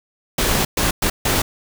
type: noise bursts at uneven times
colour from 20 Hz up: pink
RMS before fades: -18 dBFS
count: 4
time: 0.38-0.65 / 0.77-0.91 / 1.02-1.1 / 1.25-1.42 s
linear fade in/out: 5 ms
effects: none